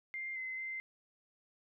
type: tone with pitch steps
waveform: sine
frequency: 2102 / 2054 / 2078 Hz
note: C7 / C7 / C7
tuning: +7 / -33 / -12 cents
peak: -38 dBFS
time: 0.14-0.8 s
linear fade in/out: 0 ms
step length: 220 ms
effects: none